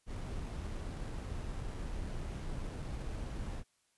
brown noise with sample-and-hold, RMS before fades -40 dBFS, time 0.06-3.64 s, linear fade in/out 50 ms, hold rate 8820 Hz, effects white hiss -75 dBFS RMS until 3.97 s + resampled to 24000 Hz

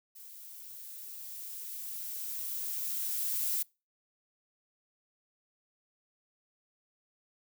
violet noise with level ramp, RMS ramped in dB -50 to -31 dBFS, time 0.15-3.63 s, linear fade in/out 10 ms, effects noise-tail reverb RT60 0.3 s tail -26 dB re dry

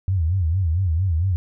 sine tone with vibrato, 87.31 Hz, F2, in tune, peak -17 dBFS, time 0.08-1.36 s, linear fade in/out 0 ms, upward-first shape sine, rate 4.4 Hz, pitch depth 190 cents each way, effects none

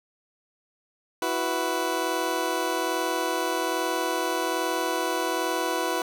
20% pulse chord, E suspended second, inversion none, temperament just, 329.6 / 370.8 / 494.4 Hz, E4 / F#4 / B4, 0 / +4 / +2 cents, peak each -25 dBFS, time 1.22-6.02 s, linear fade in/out 2 ms, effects none

